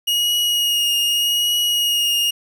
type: tone with vibrato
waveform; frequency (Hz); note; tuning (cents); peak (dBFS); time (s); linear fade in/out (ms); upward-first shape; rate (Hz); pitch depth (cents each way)
40% pulse; 2876; F#7; -50; -15; 0.07-2.31; 10; triangle; 0.83; 22
effects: 8-bit